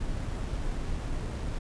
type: noise with sample-and-hold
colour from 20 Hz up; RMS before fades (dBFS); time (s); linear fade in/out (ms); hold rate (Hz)
brown; -32; 0-1.59; 10; 8820
effects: resampled to 22050 Hz